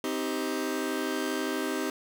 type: chord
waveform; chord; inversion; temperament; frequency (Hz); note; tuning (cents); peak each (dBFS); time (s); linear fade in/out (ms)
sawtooth; C minor; none; just; 261.6 / 314 / 392.4; C4 / Eb4 / G4; 0 / +16 / +2; -29; 0.04-1.9; 2
effects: none